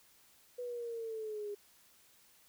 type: linear sweep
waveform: sine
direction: down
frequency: 495.3 to 406.8 Hz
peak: -38 dBFS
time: 0.58-1.55 s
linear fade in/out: 10 ms
effects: white hiss -65 dBFS RMS until 2.48 s